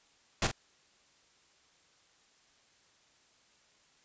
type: noise with echo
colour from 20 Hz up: pink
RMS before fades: -28 dBFS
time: 0.42-0.47 s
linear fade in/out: 2 ms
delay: 44 ms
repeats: 1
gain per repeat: -9 dB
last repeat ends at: 0.514 s
effects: white hiss -66 dBFS RMS until 4.04 s + resampled to 16000 Hz